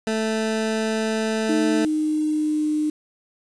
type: tone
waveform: 20% pulse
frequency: 220 Hz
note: A3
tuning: in tune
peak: -16 dBFS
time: 0.07-1.85 s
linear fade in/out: 2 ms
type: tone with pitch glide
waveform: sine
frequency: 310 to 304 Hz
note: D#4 to D#4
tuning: -6 to -40 cents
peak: -19 dBFS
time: 1.49-2.9 s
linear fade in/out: 5 ms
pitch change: -34 cents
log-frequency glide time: 1.59-2.66 s
effects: resampled to 22050 Hz + 7-bit